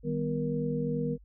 sine tone cluster, 155.1 / 197.8 / 246.7 / 471.6 Hz, D#3 / G3 / B3 / A#4, -5 / +16 / -2 / +20 cents, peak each -32 / -37 / -33 / -33 dBFS, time 0.03-1.18 s, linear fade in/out 50 ms, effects added 50 Hz sine -52 dBFS peak until 1.24 s

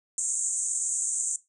pink band-pass noise, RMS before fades -29 dBFS, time 0.18-1.36 s, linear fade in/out 2 ms, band 6600 to 8800 Hz, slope 96 dB/octave, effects noise-tail reverb RT60 0.2 s tail -17 dB re dry

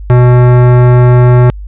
sine tone with hard clipping, 123.47 Hz, B2, in tune, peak -4 dBFS, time 0.1-1.5 s, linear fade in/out 0 ms, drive 18 dB, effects added 50 Hz sine -21 dBFS peak until 1.67 s + resampled to 8000 Hz

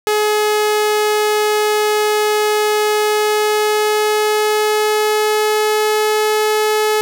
sawtooth tone with pitch glide, 423.4 to 428.1 Hz, G#4 to A4, +33 to -47 cents, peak -9 dBFS, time 0.07-7.01 s, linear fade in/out 0 ms, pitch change +20 cents, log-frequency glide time 2.97-6.33 s, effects none

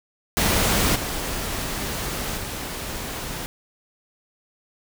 pink noise with level steps, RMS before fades -20 / -28 / -31 dBFS, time 0.37-3.46 s, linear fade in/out 0 ms, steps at 0.95 / 2.37 s, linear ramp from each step 10 ms, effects none

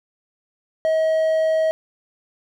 triangle tone, 637 Hz, D#5, 41 cents sharp, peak -14 dBFS, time 0.85-1.71 s, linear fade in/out 0 ms, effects none

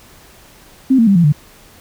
sine tone with pitch steps, 263.7 / 228.2 / 197.55 / 170.99 / 148 Hz, C4 / A#3 / G3 / F3 / D3, +14 / -37 / +14 / -36 / +14 cents, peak -7 dBFS, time 0.9-1.325 s, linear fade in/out 10 ms, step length 85 ms, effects pink hiss -44 dBFS RMS until 1.8 s

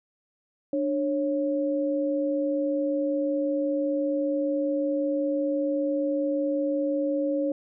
sine tone pair together, 295.8 / 550 Hz, D4 / C#5, +13 / -14 cents, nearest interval major seventh, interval 1073 cents, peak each -26 dBFS, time 0.73-7.52 s, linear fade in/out 2 ms, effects none

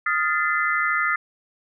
sine chord, F dominant seventh, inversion third, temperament equal with one note detuned, 1244.5 / 1396.9 / 1760 / 2043 Hz, Eb6 / F6 / A6 / C7, 0 / 0 / 0 / -42 cents, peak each -25 dBFS, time 0.06-1.16 s, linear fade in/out 5 ms, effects none

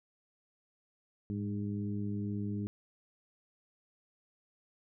harmonic tone with a mistuned harmonic, 102.1 Hz, G#2, 29 cents flat, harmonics 1 / 2 / 3 / 4, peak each -37 / -36 / -42 / -48 dBFS, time 1.3-2.67 s, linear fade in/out 0 ms, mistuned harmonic 1, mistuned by +46 cents, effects none

